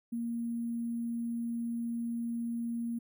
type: tone with sample-and-hold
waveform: sine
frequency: 233.7 Hz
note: A#3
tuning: 5 cents sharp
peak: -32 dBFS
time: 0.12-2.99 s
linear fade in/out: 10 ms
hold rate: 11025 Hz
effects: none